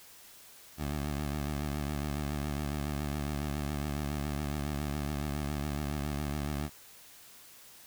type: tone with vibrato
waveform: 15% pulse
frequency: 72.9 Hz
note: D2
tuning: 12 cents flat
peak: -26 dBFS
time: 0.77-6.7 s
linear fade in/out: 50 ms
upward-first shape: triangle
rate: 7.2 Hz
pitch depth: 90 cents each way
effects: white hiss -54 dBFS RMS until 7.86 s